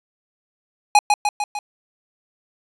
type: tone with echo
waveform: square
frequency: 830.6 Hz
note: G#5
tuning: in tune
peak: -9 dBFS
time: 0.95-0.99 s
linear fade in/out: 2 ms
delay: 150 ms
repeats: 4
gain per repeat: -4 dB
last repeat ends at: 1.59 s
effects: resampled to 24000 Hz + 7-bit